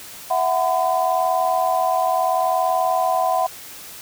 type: chord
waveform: sine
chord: E suspended second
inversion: none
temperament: equal with one note detuned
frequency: 659.3 / 740 / 1012 Hz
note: E5 / F#5 / B5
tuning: 0 / 0 / +42 cents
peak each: -22 / -19 / -23 dBFS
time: 0.3-3.47 s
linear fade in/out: 10 ms
effects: white hiss -38 dBFS RMS until 4.01 s